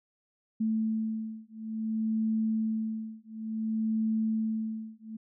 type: beating tone pair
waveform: sine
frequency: 220.1 / 220.67 Hz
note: A3 / A3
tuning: +1 / +5 cents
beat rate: 0.57 Hz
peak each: -31 dBFS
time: 0.6-5.17 s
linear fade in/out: 10 ms
effects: none